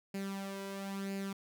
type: tone with flanger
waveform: sawtooth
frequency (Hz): 196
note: G3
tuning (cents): 0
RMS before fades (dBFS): -40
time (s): 0.14-1.33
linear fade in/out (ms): 5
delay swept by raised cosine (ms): 0.42 to 2.02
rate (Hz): 1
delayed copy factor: +0.6
effects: none